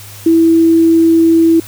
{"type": "tone", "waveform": "sine", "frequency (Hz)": 328.9, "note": "E4", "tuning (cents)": -4, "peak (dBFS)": -5, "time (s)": [0.26, 1.6], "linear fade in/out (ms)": 5, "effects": ["added 102 Hz sine -34 dBFS peak until 1.67 s", "white hiss -34 dBFS RMS until 1.67 s"]}